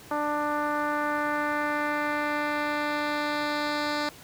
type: tone with low-pass filter sweep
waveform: 10% pulse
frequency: 296.1 Hz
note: D4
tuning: 14 cents sharp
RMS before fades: -28 dBFS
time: 0.11-4.09 s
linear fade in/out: 2 ms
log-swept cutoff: 1100 to 4700 Hz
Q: 1.5
effects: pink hiss -48 dBFS RMS until 4.23 s + high-pass 80 Hz 12 dB/octave